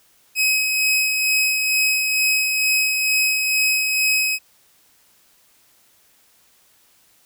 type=tone with tremolo; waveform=sawtooth; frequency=2542 Hz; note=D#7; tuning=36 cents sharp; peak=-12 dBFS; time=0.35-4.39 s; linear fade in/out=50 ms; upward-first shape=sine; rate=2.2 Hz; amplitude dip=35%; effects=white hiss -57 dBFS RMS until 7.25 s